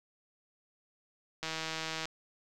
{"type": "click train", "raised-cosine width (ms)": 0.2, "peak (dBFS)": -19, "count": 101, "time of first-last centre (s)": [1.43, 2.055], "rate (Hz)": 160, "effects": []}